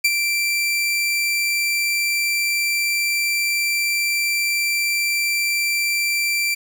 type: tone with ADSR envelope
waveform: sawtooth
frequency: 2349 Hz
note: D7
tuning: in tune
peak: -9 dBFS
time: 0.04-6.55 s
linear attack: 10 ms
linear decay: 40 ms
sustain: -6 dB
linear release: 14 ms
effects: 8-bit